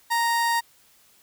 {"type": "tone", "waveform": "30% pulse", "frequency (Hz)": 932.3, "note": "A#5", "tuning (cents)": 0, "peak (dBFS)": -18, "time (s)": [0.1, 0.61], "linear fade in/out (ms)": 20, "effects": ["white hiss -58 dBFS RMS until 1.22 s"]}